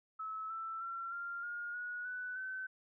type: tone with pitch steps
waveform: sine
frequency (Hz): 1298 / 1328.3 / 1359.4 / 1391.2 / 1423.7 / 1457 / 1491 / 1525.9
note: E6 / E6 / F6 / F6 / F6 / F#6 / F#6 / G6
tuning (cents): -27 / +13 / -47 / -7 / +33 / -27 / +13 / -47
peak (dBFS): -39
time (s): 0.19-2.67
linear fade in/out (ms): 10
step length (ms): 310
effects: none